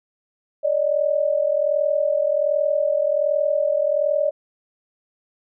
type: tone pair together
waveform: sine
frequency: 571 / 612.3 Hz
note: D5 / D#5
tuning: -49 / -28 cents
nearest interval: minor second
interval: 121 cents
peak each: -20 dBFS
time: 0.63-4.31 s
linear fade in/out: 20 ms
effects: none